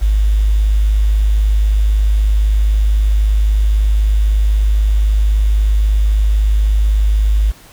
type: tone with quantisation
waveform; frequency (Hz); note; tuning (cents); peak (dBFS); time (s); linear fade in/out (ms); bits
sine; 51.91; G#1; 0; -9; 0.01-7.52; 20; 6
effects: pink hiss -42 dBFS RMS until 7.72 s